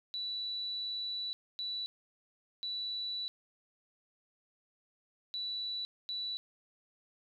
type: tone bursts at uneven times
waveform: sine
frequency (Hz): 3951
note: B7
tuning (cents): 0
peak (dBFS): -35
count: 5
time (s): 0.14-1.33 / 1.59-1.86 / 2.63-3.28 / 5.34-5.85 / 6.09-6.37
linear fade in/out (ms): 0
effects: 12-bit